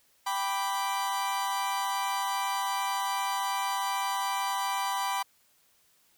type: chord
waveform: 40% pulse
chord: G major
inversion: none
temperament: equal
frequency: 784 / 987.8 / 1174.7 Hz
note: G5 / B5 / D6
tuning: 0 / 0 / 0 cents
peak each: -32 / -30 / -35 dBFS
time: 0.26-5.23 s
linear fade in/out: 10 ms
effects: white hiss -66 dBFS RMS until 6.17 s